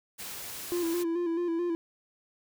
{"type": "noise", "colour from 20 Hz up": "white", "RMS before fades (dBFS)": -40, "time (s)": [0.18, 1.04], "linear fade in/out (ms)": 20}
{"type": "tone with vibrato", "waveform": "triangle", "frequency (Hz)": 340.7, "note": "F4", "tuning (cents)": -43, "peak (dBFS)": -25, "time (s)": [0.72, 1.75], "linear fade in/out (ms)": 0, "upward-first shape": "square", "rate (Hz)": 4.6, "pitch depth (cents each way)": 45}
{"effects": []}